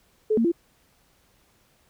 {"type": "tone with pitch steps", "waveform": "sine", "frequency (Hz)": [431.8, 229.7, 340.2], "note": ["A4", "A#3", "F4"], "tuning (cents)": [-33, -25, -45], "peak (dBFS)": -18, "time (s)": [0.3, 0.519], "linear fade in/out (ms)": 10, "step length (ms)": 73, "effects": ["pink hiss -63 dBFS RMS until 1.89 s"]}